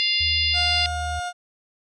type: harmonic tone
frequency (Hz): 698.5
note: F5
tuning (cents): 0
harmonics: 3 / 4 / 5 / 6 / 7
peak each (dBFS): -28 / -24 / -26 / -28 / -24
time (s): 0-0.86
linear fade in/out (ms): 0
type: tone with vibrato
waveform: sine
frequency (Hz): 78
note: D#2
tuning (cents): +5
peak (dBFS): -28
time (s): 0.2-1.2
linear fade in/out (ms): 10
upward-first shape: square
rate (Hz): 2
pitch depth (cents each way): 12
type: tone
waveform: 30% pulse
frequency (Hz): 712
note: F5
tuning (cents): +33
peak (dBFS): -24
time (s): 0.53-1.33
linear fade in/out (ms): 50
effects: resampled to 22050 Hz